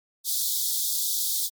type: high-pass noise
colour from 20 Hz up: white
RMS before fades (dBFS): -26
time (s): 0.24-1.5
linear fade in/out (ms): 50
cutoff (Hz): 3400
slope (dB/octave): 96
effects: MP3 96 kbps